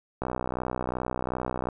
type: click train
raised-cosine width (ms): 1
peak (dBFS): -15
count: 93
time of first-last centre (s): 0.22-1.687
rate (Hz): 62.7
effects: none